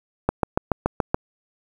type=click train; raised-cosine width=1 ms; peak=-4 dBFS; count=7; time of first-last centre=0.29-1.145 s; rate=7.02 Hz; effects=7-bit